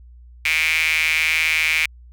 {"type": "tone with high-pass filter", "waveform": "sawtooth", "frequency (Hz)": 158.4, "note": "D#3", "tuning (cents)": 31, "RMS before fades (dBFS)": -19, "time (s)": [0.45, 1.86], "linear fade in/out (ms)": 5, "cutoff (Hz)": 2300, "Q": 8.6, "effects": ["added 60 Hz sine -41 dBFS peak until 2.12 s"]}